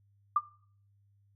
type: tone with exponential decay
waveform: sine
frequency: 1191 Hz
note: D6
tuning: 24 cents sharp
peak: -19 dBFS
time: 0.36-0.45 s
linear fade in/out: 5 ms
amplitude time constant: 18 ms
effects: noise-tail reverb RT60 0.5 s tail -19 dB re dry + added 100 Hz sine -64 dBFS peak until 1.35 s